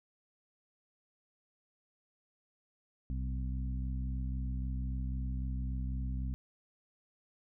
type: harmonic tone with a mistuned harmonic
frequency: 63.8 Hz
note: C2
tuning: 43 cents flat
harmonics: 1 / 2 / 3 / 4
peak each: -34 / -41 / -45 / -47 dBFS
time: 3.1-6.34 s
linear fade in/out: 0 ms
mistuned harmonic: 1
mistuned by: -71 cents
effects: none